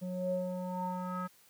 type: tone with low-pass filter sweep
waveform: square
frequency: 182 Hz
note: F#3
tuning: 28 cents flat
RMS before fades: -36 dBFS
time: 0.01-1.28 s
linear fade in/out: 20 ms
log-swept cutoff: 410 to 1400 Hz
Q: 7.1
effects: white hiss -63 dBFS RMS until 1.49 s + high-pass 80 Hz 12 dB/octave